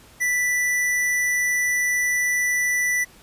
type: tone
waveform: square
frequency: 1975.5 Hz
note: B6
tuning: in tune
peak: -20 dBFS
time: 0.2-3.05 s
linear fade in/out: 20 ms
effects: pink hiss -50 dBFS RMS until 3.22 s + resampled to 32000 Hz